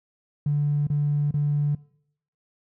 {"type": "tone bursts", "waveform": "triangle", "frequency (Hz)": 146.1, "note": "D3", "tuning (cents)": -9, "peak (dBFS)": -16, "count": 3, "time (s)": [0.46, 1.75], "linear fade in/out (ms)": 5, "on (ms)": 410, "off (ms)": 30, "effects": ["noise-tail reverb RT60 0.7 s tail -26 dB re dry", "tanh soft clip ceiling -18 dBFS"]}